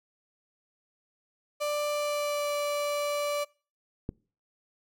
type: tone with pitch glide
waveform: 35% pulse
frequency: 590 to 582.9 Hz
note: D5 to D5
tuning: +8 to -13 cents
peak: -26 dBFS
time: 1.6-3.45 s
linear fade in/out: 20 ms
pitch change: -21 cents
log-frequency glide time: 1.9-2.53 s
type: click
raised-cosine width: 3 ms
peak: -19 dBFS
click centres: 4.091 s
effects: noise-tail reverb RT60 0.4 s tail -25 dB re dry